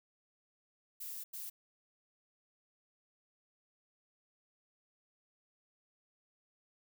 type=noise bursts at uneven times; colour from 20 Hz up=violet; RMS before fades=-44 dBFS; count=2; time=1-1.24 / 1.33-1.5 s; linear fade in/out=10 ms; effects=none